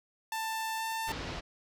sawtooth tone with pitch glide, 888 to 894.2 Hz, A5 to A5, +16 to +28 cents, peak -29 dBFS, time 0.32-1.12 s, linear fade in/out 2 ms, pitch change +12 cents, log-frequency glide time 0.77-0.84 s
pink low-pass noise, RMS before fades -39 dBFS, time 1.07-1.41 s, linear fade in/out 20 ms, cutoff 5100 Hz, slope 24 dB/octave
effects none

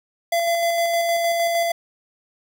square tone with tremolo, 679 Hz, F5, 49 cents flat, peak -18 dBFS, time 0.32-1.72 s, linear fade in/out 5 ms, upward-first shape square, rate 6.5 Hz, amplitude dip 25%, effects none

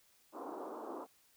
pink band-pass noise, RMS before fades -45 dBFS, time 0.32-1.07 s, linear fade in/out 50 ms, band 260 to 1200 Hz, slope 48 dB/octave, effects white hiss -69 dBFS RMS until 1.36 s

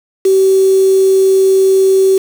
sine tone with quantisation, 383.2 Hz, G4, 39 cents flat, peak -6 dBFS, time 0.25-2.18 s, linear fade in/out 5 ms, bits 4, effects none

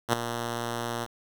5% pulse tone with ADSR envelope, 118.1 Hz, A#2, 23 cents sharp, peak -8 dBFS, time 0.08-1.07 s, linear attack 51 ms, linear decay 6 ms, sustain -11 dB, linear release 37 ms, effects 8-bit

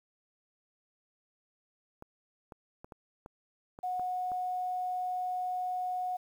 clicks, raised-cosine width 1 ms, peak -32 dBFS, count 8, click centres 2.024 / 2.522 / 2.845 / 2.922 / 3.261 / 3.789 / 3.996 / 4.318 s
sine tone, 731 Hz, F#5, 21 cents flat, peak -31 dBFS, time 3.83-6.17 s, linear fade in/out 10 ms
effects 10-bit

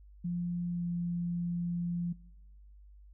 sine tone with pitch glide, 174.61 to 173.3 Hz, F3 to F3, 0 to -13 cents, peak -31 dBFS, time 0.24-2.13 s, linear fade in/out 10 ms, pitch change -13 cents, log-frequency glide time 0.7-0.84 s, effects noise-tail reverb RT60 1.0 s tail -23 dB re dry + added 50 Hz sine -52 dBFS peak until 3.13 s

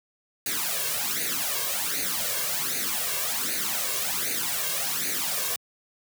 white noise with flanger, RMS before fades -28 dBFS, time 0.46-5.56 s, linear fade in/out 2 ms, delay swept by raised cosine 0.46 to 1.86 ms, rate 1.3 Hz, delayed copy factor +0.75, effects high-pass 150 Hz 12 dB/octave

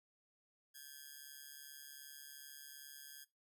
5% pulse ring-modulated tone, 1647 Hz, G#6, 15 cents flat, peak -38 dBFS, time 0.74-3.25 s, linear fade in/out 20 ms, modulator 71.3 Hz, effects noise-tail reverb RT60 0.2 s tail -19 dB re dry

